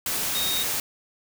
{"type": "tone in noise", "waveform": "sine", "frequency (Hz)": 3729, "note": "A#7", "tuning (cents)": 0, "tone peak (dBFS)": -26, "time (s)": [0.35, 0.63], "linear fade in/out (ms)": 2, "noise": "white", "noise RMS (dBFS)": -27, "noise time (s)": [0.06, 0.8], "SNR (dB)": -2, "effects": []}